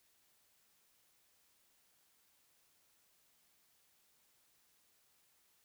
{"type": "silence", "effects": ["white hiss -73 dBFS RMS until 5.64 s"]}